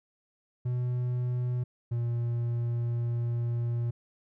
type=tone pair in turn; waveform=triangle; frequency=123.7 / 118.5 Hz; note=B2 / A#2; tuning=+3 / +29 cents; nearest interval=minor second; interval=74 cents; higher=first; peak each=-25 dBFS; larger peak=neither; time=0.65-1.64 / 1.91-3.91 s; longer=second; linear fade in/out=10 ms; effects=none